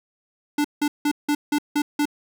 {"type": "tone bursts", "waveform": "square", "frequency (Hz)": 293.7, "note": "D4", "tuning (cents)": 0, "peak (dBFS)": -19, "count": 7, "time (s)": [0.58, 2.055], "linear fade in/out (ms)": 5, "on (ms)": 65, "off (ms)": 170, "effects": []}